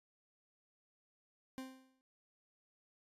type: tone with exponential decay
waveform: 40% pulse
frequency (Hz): 261.6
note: C4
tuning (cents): 0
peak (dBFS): -40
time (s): 1.58-2.01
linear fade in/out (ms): 0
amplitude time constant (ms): 93
effects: resampled to 32000 Hz